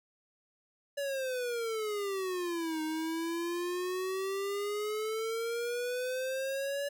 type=exponential two-way sweep; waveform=square; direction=down then up; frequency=572 to 311.1 to 572 Hz; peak=-33 dBFS; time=0.97-6.89 s; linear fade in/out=10 ms; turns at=2.82 s; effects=none